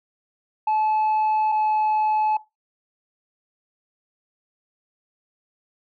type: tone pair in turn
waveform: sine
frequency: 863 / 859.3 Hz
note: A5 / A5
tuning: -34 / -41 cents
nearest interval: unison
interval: 7 cents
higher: first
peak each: -16 dBFS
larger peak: neither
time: 0.67-1.52 / 1.52-2.37 s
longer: neither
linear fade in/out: 5 ms
effects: noise-tail reverb RT60 0.2 s tail -18 dB re dry + tanh soft clip ceiling -17 dBFS